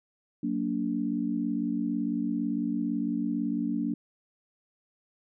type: chord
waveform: sine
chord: Gb augmented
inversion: none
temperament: just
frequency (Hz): 185 / 231.2 / 289.1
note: Gb3 / Bb3 / D4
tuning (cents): 0 / -14 / -27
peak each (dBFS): -34 / -30 / -30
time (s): 0.43-3.94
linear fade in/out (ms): 5
effects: none